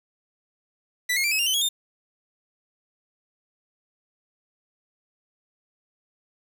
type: tone with pitch steps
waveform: sawtooth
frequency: 1976 / 2155 / 2350 / 2563 / 2794 / 3047 / 3323 / 3624 Hz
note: B6 / C#7 / D7 / E7 / F7 / G7 / G#7 / A#7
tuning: 0 / -49 / +1 / -49 / 0 / -50 / 0 / -50 cents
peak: -18 dBFS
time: 1.09-1.69 s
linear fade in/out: 10 ms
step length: 75 ms
effects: 8-bit